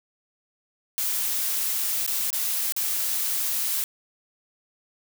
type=noise with dropouts; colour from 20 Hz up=blue; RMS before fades=-26 dBFS; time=0.98-3.84 s; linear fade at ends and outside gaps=0 ms; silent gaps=2.063-2.077 / 2.304-2.329 / 2.723-2.764 s; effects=none